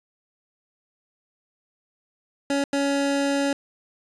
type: tone bursts at uneven times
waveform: 25% pulse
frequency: 280 Hz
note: C#4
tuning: 18 cents sharp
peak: -17 dBFS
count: 2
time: 2.5-2.64 / 2.73-3.53 s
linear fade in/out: 2 ms
effects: resampled to 22050 Hz + 8-bit